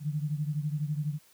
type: beating tone pair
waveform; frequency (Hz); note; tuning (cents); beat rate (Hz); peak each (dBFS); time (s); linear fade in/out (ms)
sine; 146.83 / 158.83; D3 / D#3; 0 / +36; 12; -30 / -34; 0-1.19; 50
effects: white hiss -61 dBFS RMS until 1.33 s